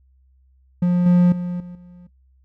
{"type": "tone with level steps", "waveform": "triangle", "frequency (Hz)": 177.2, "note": "F3", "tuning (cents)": 25, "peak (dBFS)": [-12, -8, -20, -30, -38], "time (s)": [0.82, 2.07], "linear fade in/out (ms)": 5, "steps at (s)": [1.06, 1.32, 1.6, 1.75], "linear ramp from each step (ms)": 2, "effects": ["noise-tail reverb RT60 0.1 s tail -17 dB re dry", "added 65 Hz sine -53 dBFS peak until 2.44 s"]}